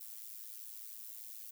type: noise with amplitude modulation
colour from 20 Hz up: violet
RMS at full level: -45 dBFS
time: 0-1.51 s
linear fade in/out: 10 ms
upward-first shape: sine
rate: 110 Hz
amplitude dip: 80%
effects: none